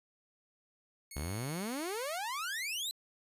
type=tone; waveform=5% pulse; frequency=2195 Hz; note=C#7; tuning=18 cents flat; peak=-35 dBFS; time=1.11-2.18 s; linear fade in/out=2 ms
type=exponential sweep; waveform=sawtooth; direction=up; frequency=67.2 to 4094 Hz; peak=-32 dBFS; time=1.16-2.91 s; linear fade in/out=0 ms
effects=resampled to 32000 Hz